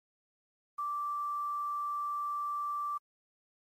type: tone with quantisation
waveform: sine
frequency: 1170 Hz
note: D6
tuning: 7 cents flat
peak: -32 dBFS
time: 0.78-2.98 s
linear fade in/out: 10 ms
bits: 10
effects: MP3 64 kbps

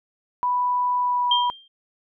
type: tone with pitch glide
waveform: sine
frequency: 987.8 to 978.1 Hz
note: B5 to B5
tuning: 0 to -17 cents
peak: -19 dBFS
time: 0.43-1.5 s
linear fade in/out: 0 ms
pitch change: -17 cents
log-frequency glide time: 0.99-1.3 s
type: tone with exponential decay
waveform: sine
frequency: 3180 Hz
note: G7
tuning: 24 cents sharp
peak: -15 dBFS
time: 1.31-1.68 s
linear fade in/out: 5 ms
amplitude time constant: 79 ms
effects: none

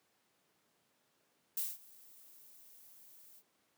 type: noise with ADSR envelope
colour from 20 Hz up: violet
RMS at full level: -35 dBFS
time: 1.57-3.43 s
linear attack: 4 ms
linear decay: 200 ms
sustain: -24 dB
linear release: 53 ms
effects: pink hiss -75 dBFS RMS until 3.77 s + high-pass 200 Hz 12 dB/octave

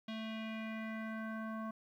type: tone with low-pass filter sweep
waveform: square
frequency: 220.8 Hz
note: A3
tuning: 6 cents sharp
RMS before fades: -42 dBFS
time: 0.08-1.71 s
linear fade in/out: 5 ms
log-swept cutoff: 3400 to 1200 Hz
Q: 3.2
effects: 12-bit

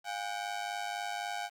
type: ring-modulated tone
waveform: sawtooth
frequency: 760 Hz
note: F#5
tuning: 46 cents sharp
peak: -28 dBFS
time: 0.04-1.5 s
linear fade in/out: 50 ms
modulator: 51.9 Hz
effects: low-pass 8000 Hz 12 dB/octave + 10-bit

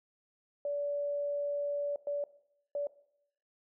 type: tone bursts at uneven times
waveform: sine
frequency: 576 Hz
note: D5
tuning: 34 cents flat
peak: -31 dBFS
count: 3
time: 0.65-1.96 / 2.07-2.24 / 2.75-2.87 s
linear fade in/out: 2 ms
effects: noise-tail reverb RT60 0.7 s tail -18 dB re dry

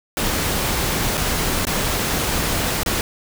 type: noise with dropouts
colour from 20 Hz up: pink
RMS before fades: -21 dBFS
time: 0.17-3.01 s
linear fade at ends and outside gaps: 1 ms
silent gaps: 1.172-1.176 / 1.652-1.669 / 2.833-2.861 s
effects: none

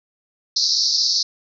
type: band-pass noise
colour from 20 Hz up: white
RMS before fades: -19 dBFS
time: 0.56-1.23 s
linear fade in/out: 5 ms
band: 4100 to 5700 Hz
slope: 96 dB/octave
effects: none

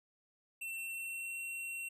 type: tone with pitch glide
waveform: square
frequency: 2697 to 2725 Hz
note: E7 to F7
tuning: +39 to -43 cents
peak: -40 dBFS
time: 0.61-1.89 s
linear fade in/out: 10 ms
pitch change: +18 cents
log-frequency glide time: 0.76-1.4 s
effects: none

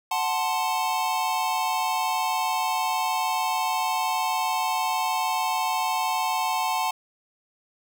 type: chord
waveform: square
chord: F# diminished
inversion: none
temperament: equal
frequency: 740 / 880 / 1046.5 Hz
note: F#5 / A5 / C6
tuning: 0 / 0 / 0 cents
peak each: -29 / -27 / -30 dBFS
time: 0.11-6.91 s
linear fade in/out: 5 ms
effects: none

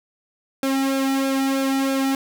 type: tone with flanger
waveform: sawtooth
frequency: 269.8 Hz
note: C#4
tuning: 47 cents flat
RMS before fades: -21 dBFS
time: 0.63-2.15 s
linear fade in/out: 2 ms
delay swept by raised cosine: 1 to 1.88 ms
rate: 3.1 Hz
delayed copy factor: -0.65
effects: none

